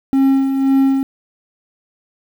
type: tone with tremolo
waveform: triangle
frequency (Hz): 270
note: C#4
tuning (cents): -45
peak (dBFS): -7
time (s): 0.13-1.03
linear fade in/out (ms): 0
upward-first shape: sine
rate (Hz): 1.9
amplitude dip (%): 50
effects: 7-bit